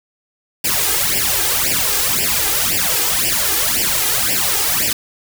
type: noise with flanger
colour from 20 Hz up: white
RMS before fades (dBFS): -17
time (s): 0.64-4.93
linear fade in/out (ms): 5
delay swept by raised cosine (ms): 0.38 to 2.48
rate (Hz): 1.9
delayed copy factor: +1
effects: none